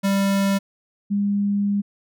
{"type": "tone pair in turn", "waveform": ["square", "sine"], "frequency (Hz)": [196.9, 202.3], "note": ["G3", "G#3"], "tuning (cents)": [8, -45], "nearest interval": "unison", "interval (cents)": 47, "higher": "second", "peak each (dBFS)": [-18, -18], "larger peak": "neither", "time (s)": [[0.03, 0.59], [1.1, 1.82]], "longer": "second", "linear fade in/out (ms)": 20, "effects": []}